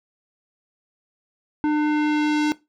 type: tone with low-pass filter sweep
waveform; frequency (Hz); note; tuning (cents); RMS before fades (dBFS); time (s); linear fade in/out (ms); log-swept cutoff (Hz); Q
square; 300.8; D4; +42; -20; 1.64-2.52; 0; 1300 to 6100; 0.85
effects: noise-tail reverb RT60 0.2 s tail -18 dB re dry